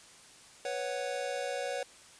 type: chord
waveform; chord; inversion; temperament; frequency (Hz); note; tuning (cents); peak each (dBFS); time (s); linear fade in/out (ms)
square; B suspended second; none; equal; 493.9 / 554.4 / 740; B4 / C#5 / F#5; 0 / 0 / 0; -39 / -37 / -40; 0.65-1.83; 2
effects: white hiss -55 dBFS RMS until 2.19 s + resampled to 22050 Hz